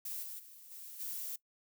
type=noise with level steps; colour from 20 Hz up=violet; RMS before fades=-41 / -45 / -55 / -49 / -41 dBFS; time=0.05-1.36 s; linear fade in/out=5 ms; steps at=0.22 / 0.38 / 0.7 / 0.99 s; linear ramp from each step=20 ms; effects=noise-tail reverb RT60 0.1 s tail -20 dB re dry